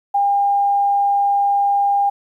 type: tone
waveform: sine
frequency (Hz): 804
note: G5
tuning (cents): +44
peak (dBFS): -13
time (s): 0.14-2.1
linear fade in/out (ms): 10
effects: 9-bit